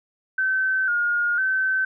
sine tone with vibrato, 1480 Hz, F#6, in tune, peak -19 dBFS, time 0.38-1.85 s, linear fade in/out 5 ms, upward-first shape square, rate 1 Hz, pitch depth 64 cents each way, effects none

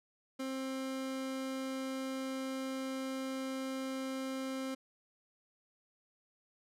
30% pulse tone, 264.6 Hz, C4, 20 cents sharp, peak -34 dBFS, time 0.39-4.75 s, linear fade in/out 10 ms, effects low-pass 12000 Hz 12 dB/octave

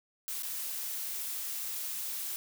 blue noise with dropouts, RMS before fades -37 dBFS, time 0.28-2.36 s, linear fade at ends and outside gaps 0 ms, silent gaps 0.423-0.432 s, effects none

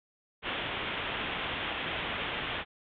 white low-pass noise, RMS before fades -35 dBFS, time 0.42-2.65 s, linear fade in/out 50 ms, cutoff 3500 Hz, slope 96 dB/octave, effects none

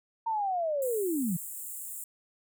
sine linear sweep, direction down, 926 to 155.56 Hz, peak -27 dBFS, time 0.26-1.37 s, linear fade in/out 10 ms
pink high-pass noise, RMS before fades -40 dBFS, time 0.82-2.04 s, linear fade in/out 2 ms, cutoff 7300 Hz, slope 96 dB/octave
effects none

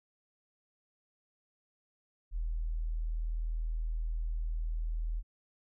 sine tone, 40.27 Hz, E1, 40 cents flat, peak -31 dBFS, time 2.31-5.23 s, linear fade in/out 50 ms, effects none

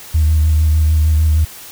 sine tone with vibrato, 77.78 Hz, D#2, in tune, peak -8 dBFS, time 0.14-1.45 s, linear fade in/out 10 ms, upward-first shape sine, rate 6.6 Hz, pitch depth 32 cents each way, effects tanh soft clip ceiling -5 dBFS + white hiss -35 dBFS RMS until 1.71 s

